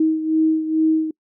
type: beating tone pair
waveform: sine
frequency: 316.2 / 318.5 Hz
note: D#4 / D#4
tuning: +28 / +41 cents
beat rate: 2.3 Hz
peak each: -16 / -22 dBFS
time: 0-1.11 s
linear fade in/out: 5 ms
effects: noise-tail reverb RT60 0.1 s tail -26 dB re dry